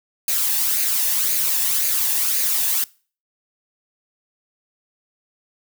blue noise with flanger, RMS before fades -20 dBFS, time 0.28-2.84 s, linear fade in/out 2 ms, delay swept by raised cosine 0.45 to 1.15 ms, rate 1.9 Hz, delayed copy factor +0.5, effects noise-tail reverb RT60 0.4 s tail -23 dB re dry

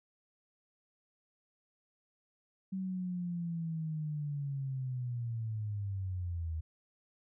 sine linear sweep, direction down, 191.4 to 78.2 Hz, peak -34 dBFS, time 2.72-6.61 s, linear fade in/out 10 ms, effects none

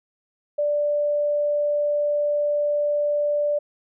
sine tone, 587.3 Hz, D5, in tune, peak -19 dBFS, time 0.58-3.59 s, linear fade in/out 10 ms, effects none

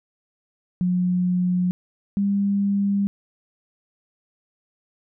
sine tone pair in turn, 180.2 / 199.93 Hz, F#3 / G3, -45 / +34 cents, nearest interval major second, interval 179 cents, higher second, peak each -18 dBFS, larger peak neither, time 0.81-1.71 / 2.17-3.07 s, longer neither, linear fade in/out 0 ms, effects none

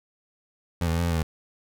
25% pulse tone with pitch steps, 86 / 81.4 / 83.5 / 85.9 / 85.3 / 82.6 / 80.2 Hz, F2 / E2 / E2 / F2 / F2 / E2 / E2, -26 / -21 / +23 / -28 / -40 / +4 / -47 cents, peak -19 dBFS, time 0.81-1.23 s, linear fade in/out 5 ms, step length 60 ms, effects none

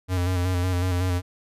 square tone with vibrato, 90.4 Hz, F#2, 40 cents flat, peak -22 dBFS, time 0.08-1.22 s, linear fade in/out 50 ms, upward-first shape square, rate 5.4 Hz, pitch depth 34 cents each way, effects resampled to 32000 Hz

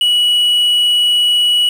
triangle tone with quantisation, 2931 Hz, F#7, 17 cents flat, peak -8 dBFS, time 0.01-1.69 s, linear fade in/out 2 ms, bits 6, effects none

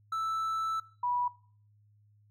triangle / sine tone pair in turn, 1318.5 / 977.8 Hz, E6 / B5, 0 / -18 cents, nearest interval perfect fourth, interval 518 cents, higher first, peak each -28 dBFS, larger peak neither, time 0.12-0.8 / 1.03-1.28 s, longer first, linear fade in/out 5 ms, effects noise-tail reverb RT60 0.5 s tail -20 dB re dry + added 104 Hz sine -61 dBFS peak until 2.3 s

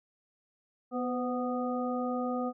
harmonic tone with a mistuned harmonic, 246.9 Hz, B3, in tune, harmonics 1 / 2 / 3 / 5, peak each -32 / -35 / -37 / -39 dBFS, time 0.91-2.53 s, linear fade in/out 50 ms, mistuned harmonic 2, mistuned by +44 cents, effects none

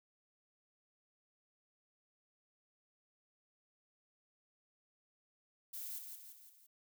violet noise with echo, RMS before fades -45 dBFS, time 5.73-5.99 s, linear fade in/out 10 ms, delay 170 ms, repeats 4, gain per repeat -5 dB, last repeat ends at 6.67 s, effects none

